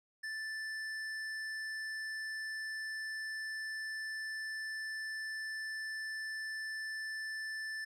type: tone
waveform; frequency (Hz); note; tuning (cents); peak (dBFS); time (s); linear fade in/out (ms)
square; 1760; A6; 0; -39; 0.23-7.85; 10
effects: low-pass 8000 Hz 12 dB/octave